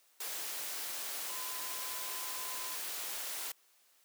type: tone in noise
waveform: sine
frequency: 1020 Hz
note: C6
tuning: 44 cents flat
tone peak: -48 dBFS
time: 1.29-2.75 s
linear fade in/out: 5 ms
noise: white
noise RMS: -40 dBFS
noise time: 0.2-3.52 s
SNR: -11 dB
effects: white hiss -68 dBFS RMS until 4.04 s + high-pass 400 Hz 12 dB/octave